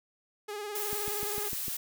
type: tone with vibrato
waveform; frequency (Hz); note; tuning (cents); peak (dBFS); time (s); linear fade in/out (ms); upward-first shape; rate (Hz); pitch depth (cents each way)
sawtooth; 415.3; G#4; 0; -32; 0.48-1.49; 10; sine; 19; 46
type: noise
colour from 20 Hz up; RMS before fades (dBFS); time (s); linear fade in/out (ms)
blue; -35; 0.75-1.77; 5
type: click train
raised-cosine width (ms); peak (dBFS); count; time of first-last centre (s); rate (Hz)
3; -28; 6; 0.93-1.682; 6.65
effects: none